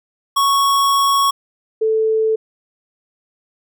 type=tone pair in turn; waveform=square / sine; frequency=1108.7 / 440 Hz; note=C#6 / A4; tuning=0 / 0 cents; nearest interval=octave + major third; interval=1600 cents; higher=first; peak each=-13 dBFS; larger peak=neither; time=0.36-1.31 / 1.81-2.36 s; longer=first; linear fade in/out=10 ms; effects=none